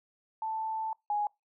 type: tone pair in turn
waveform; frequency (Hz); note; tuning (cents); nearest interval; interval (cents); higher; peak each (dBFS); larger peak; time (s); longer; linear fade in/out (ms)
sine; 882 / 830.9; A5 / G#5; +4 / +1; minor second; 103; first; -31 / -27; second; 0.42-0.93 / 1.1-1.27; first; 2
effects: noise-tail reverb RT60 0.2 s tail -25 dB re dry